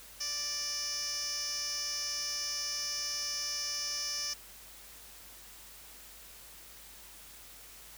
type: tone with band-pass filter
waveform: 15% pulse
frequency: 587.3 Hz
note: D5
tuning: in tune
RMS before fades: -36 dBFS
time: 0.2-4.34 s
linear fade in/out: 10 ms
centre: 5300 Hz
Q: 5.5
effects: added 50 Hz sine -61 dBFS peak until 7.97 s + white hiss -52 dBFS RMS until 7.97 s